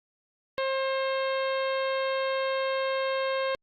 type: harmonic tone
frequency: 533 Hz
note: C5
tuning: 32 cents sharp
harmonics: 1 / 2 / 3 / 4 / 5 / 6 / 7 / 8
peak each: -27 / -33 / -37 / -39 / -41 / -43 / -44 / -45 dBFS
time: 0.58-3.55 s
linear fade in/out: 0 ms
effects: Opus 48 kbps